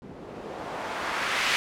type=noise with low-pass filter sweep; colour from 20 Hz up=blue; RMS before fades=-31 dBFS; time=0.02-1.56 s; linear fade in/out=0 ms; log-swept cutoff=260 to 2600 Hz; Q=1.1; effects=none